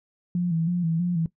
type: tone with vibrato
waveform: sine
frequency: 170 Hz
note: F3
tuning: 46 cents flat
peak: -21 dBFS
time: 0.35-1.26 s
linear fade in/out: 2 ms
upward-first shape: square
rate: 3.1 Hz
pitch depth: 65 cents each way
effects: noise-tail reverb RT60 0.1 s tail -17 dB re dry